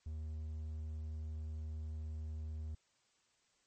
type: tone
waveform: triangle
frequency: 77.78 Hz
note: D#2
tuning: in tune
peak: -38 dBFS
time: 0.06-2.75 s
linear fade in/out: 5 ms
effects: white hiss -75 dBFS RMS until 3.66 s + MP3 32 kbps